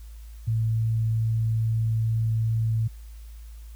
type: tone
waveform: sine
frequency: 112.2 Hz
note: A2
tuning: 34 cents sharp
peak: -21 dBFS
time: 0.47-2.88 s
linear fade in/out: 10 ms
effects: added 55 Hz sine -39 dBFS peak until 3.75 s + white hiss -58 dBFS RMS until 3.75 s